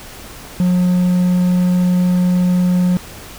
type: tone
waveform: triangle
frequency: 180 Hz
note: F#3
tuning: 47 cents flat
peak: -9 dBFS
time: 0.6-2.97 s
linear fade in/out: 0 ms
effects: pink hiss -35 dBFS RMS until 3.38 s